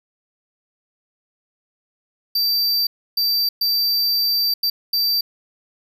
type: tone bursts at uneven times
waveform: square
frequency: 4666 Hz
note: D8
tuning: 12 cents flat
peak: -17 dBFS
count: 5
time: 2.35-2.87 / 3.17-3.49 / 3.61-4.54 / 4.63-4.7 / 4.93-5.21 s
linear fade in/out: 5 ms
effects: none